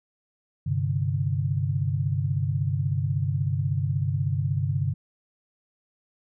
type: chord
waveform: sine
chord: G suspended fourth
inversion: none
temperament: just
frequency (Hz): 98 / 130.67 / 147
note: G2 / C3 / D3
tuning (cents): 0 / -2 / +2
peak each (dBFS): -27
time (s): 0.66-4.94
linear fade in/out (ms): 10
effects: none